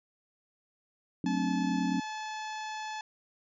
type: chord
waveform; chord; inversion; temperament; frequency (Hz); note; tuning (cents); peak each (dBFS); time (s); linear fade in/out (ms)
sine; D dominant seventh; first; just; 183.54 / 220.2 / 264.3 / 293.7; F#3 / A3 / C4 / D4; -14 / +2 / +18 / 0; -32 / -35 / -31 / -35; 1.24-2; 2
type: harmonic tone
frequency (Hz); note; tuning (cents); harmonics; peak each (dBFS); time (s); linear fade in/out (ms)
863; A5; -34; 1 / 2 / 3 / 4 / 5 / 6 / 7 / 8; -37 / -43 / -47 / -49 / -51 / -53 / -54 / -55; 1.26-3.01; 2
effects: none